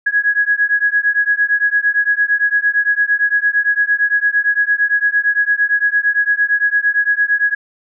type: beating tone pair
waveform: sine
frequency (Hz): 1661.2 / 1670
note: G#6 / G#6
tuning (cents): 0 / +9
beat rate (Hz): 8.8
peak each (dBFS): -15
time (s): 0.06-7.55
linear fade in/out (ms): 10
effects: none